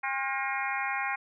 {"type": "harmonic tone with a mistuned harmonic", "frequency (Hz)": 268.8, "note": "C4", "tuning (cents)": 47, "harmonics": [3, 4, 5, 6, 7, 8, 9], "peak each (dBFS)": [-34, -36, -38, -39, -36, -36, -38], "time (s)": [0.03, 1.16], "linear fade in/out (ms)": 10, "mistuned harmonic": 5, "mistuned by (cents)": 87, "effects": []}